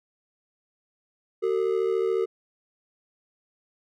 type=ring-modulated tone; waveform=triangle; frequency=415.3 Hz; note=G#4; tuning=in tune; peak=-17 dBFS; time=1.42-2.26 s; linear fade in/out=20 ms; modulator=37 Hz; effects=none